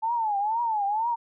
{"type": "tone with vibrato", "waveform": "sine", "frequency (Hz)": 870, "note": "A5", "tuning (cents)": -20, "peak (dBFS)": -23, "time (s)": [0.02, 1.16], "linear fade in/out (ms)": 20, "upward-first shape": "triangle", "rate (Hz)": 2.1, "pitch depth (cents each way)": 180, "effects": []}